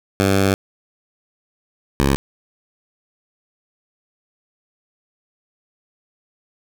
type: tone pair in turn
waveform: 10% pulse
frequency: 97.5 / 68.79 Hz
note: G2 / C#2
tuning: -9 / -13 cents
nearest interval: tritone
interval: 604 cents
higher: first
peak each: -6 dBFS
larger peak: neither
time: 0.2-0.54 / 2-2.16 s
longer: first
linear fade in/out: 0 ms
effects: none